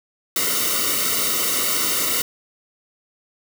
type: noise with comb filter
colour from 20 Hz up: white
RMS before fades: -21 dBFS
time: 0.36-2.22 s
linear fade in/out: 2 ms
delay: 1.2 ms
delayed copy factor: -0.95
effects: none